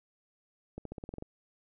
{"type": "accelerating click train", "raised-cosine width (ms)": 2, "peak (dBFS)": -27, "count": 9, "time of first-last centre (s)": [0.78, 1.224], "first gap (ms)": 73, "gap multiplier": 0.92, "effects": []}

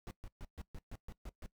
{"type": "noise bursts", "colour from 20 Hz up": "brown", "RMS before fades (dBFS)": -45, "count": 9, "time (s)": [0.07, 1.461], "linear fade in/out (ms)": 0, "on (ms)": 39, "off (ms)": 130, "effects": ["noise-tail reverb RT60 0.1 s tail -19 dB re dry"]}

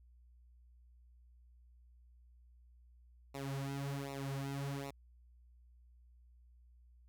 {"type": "tone with flanger", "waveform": "sawtooth", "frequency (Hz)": 138.4, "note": "C#3", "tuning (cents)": -2, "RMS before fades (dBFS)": -41, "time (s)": [3.34, 4.91], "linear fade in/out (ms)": 10, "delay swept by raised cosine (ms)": [0.62, 5.52], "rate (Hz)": 1.3, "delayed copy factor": -0.95, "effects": ["added 60 Hz sine -60 dBFS peak until 7.08 s"]}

